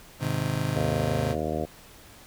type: chord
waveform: 35% pulse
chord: Ab major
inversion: none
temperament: just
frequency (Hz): 103.83 / 129.78 / 155.74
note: Ab2 / C3 / Eb3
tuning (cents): 0 / -14 / +2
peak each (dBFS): -31 / -27 / -28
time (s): 0.19-1.36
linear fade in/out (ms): 50
type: harmonic tone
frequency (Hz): 77.78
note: D#2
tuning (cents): 0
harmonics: 1 / 2 / 3 / 4 / 5 / 6 / 7 / 8 / 9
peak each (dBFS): -35 / -35 / -35 / -35 / -35 / -35 / -35 / -35 / -35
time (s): 0.75-1.66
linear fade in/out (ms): 20
effects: pink hiss -50 dBFS RMS until 2.26 s